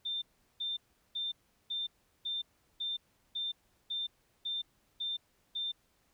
sine tone bursts, 3589 Hz, A7, 34 cents sharp, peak -33 dBFS, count 11, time 0.05-5.72 s, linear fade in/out 10 ms, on 170 ms, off 380 ms, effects pink hiss -72 dBFS RMS until 6.13 s

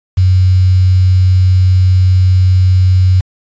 sine tone with quantisation, 92.5 Hz, F#2, in tune, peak -5 dBFS, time 0.17-3.21 s, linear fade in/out 10 ms, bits 5, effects resampled to 16000 Hz

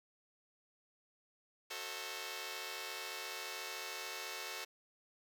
5% pulse chord, F# diminished seventh, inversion none, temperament just, 370 / 444 / 532.8 / 639.4 Hz, F#4 / A4 / C5 / Eb5, 0 / +16 / +31 / +47 cents, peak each -38 / -35 / -37 / -39 dBFS, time 1.7-4.65 s, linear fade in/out 10 ms, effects none

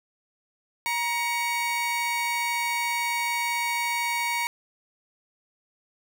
40% pulse tone pair together, 945.3 / 2243 Hz, A#5 / C#7, +24 / +20 cents, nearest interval octave + minor third, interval 1496 cents, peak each -27 dBFS, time 0.86-4.47 s, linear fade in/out 0 ms, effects none

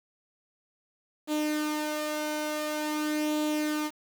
sawtooth tone with flanger, 303.1 Hz, D#4, 45 cents flat, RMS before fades -30 dBFS, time 1.27-3.91 s, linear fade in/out 50 ms, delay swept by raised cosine 0.27 to 1.97 ms, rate 0.47 Hz, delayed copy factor +0.5, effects 8-bit

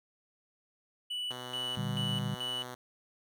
triangle tone with tremolo, 2960 Hz, F#7, in tune, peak -32 dBFS, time 1.1-2.64 s, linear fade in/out 10 ms, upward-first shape square, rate 2.3 Hz, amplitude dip 75%
5% pulse tone, 124.9 Hz, B2, 20 cents sharp, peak -30 dBFS, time 1.3-2.75 s, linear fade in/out 10 ms
sine chord, G minor, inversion first, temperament equal, 116.54 / 146.83 / 196 Hz, Bb2 / D3 / G3, 0 / 0 / 0 cents, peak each -36 dBFS, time 1.77-2.35 s, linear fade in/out 5 ms
effects none

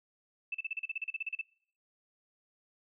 sine tone bursts, 2637 Hz, E7, in tune, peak -32 dBFS, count 15, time 0.52-1.414 s, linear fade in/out 5 ms, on 26 ms, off 36 ms, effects noise-tail reverb RT60 0.5 s tail -22 dB re dry

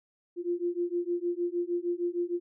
sine beating tone pair, 345.9 / 352.4 Hz, F4 / F4, -17 / +16 cents, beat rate 6.5 Hz, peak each -31 dBFS, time 0.36-2.4 s, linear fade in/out 50 ms, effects none

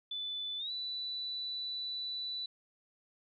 sine tone with pitch glide, 3496 to 3970 Hz, A7 to B7, -12 to +8 cents, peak -36 dBFS, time 0.11-2.46 s, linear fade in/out 5 ms, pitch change +220 cents, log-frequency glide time 0.58-0.71 s, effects none

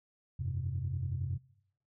sine chord, F suspended second, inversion none, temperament equal, 87.31 / 98 / 130.81 Hz, F2 / G2 / C3, 0 / 0 / 0 cents, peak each -36 / -37 / -35 dBFS, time 0.39-1.38 s, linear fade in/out 10 ms, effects noise-tail reverb RT60 0.8 s tail -23 dB re dry + tanh soft clip ceiling -25 dBFS

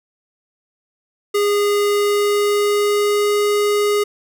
square tone with pitch glide, 410 to 413.3 Hz, G#4 to G#4, -22 to -8 cents, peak -15 dBFS, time 1.34-4.04 s, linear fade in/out 10 ms, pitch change +14 cents, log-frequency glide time 1.88-3.35 s, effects none

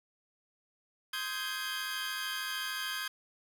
20% pulse chord, Ab major seventh, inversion first, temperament equal with one note detuned, 1046.5 / 1256.1 / 1568 / 1661.2 Hz, C6 / Eb6 / G6 / Ab6, 0 / +16 / 0 / 0 cents, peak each -39 / -38 / -33 / -35 dBFS, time 1.13-3.08 s, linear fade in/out 5 ms, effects none

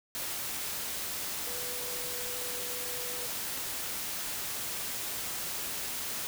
sine tone in noise, 491.8 Hz, B4, 7 cents flat, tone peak -44 dBFS, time 1.47-3.27 s, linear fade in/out 0 ms, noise white, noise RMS -36 dBFS, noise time 0.15-6.27 s, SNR -11 dB, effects none

